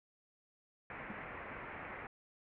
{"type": "low-pass noise", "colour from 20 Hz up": "white", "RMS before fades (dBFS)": -47, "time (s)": [0.9, 2.07], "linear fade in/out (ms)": 2, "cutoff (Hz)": 2300, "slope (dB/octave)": 48}
{"type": "tone with exponential decay", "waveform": "triangle", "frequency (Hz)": 210.4, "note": "G#3", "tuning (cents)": 23, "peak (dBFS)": -38, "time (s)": [1.1, 1.18], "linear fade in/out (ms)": 2, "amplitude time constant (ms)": 17}
{"effects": []}